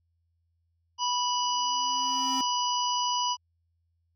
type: harmonic tone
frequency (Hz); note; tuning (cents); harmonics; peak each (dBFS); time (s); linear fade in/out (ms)
983; B5; -8; 1 / 3 / 5 / 6; -27 / -32 / -34 / -35; 0.98-3.37; 50
type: tone with exponential growth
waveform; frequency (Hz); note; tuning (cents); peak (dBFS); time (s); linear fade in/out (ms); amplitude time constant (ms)
square; 263.3; C4; +11; -32; 1.21-2.41; 1; 260
effects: added 84 Hz sine -70 dBFS peak until 4.15 s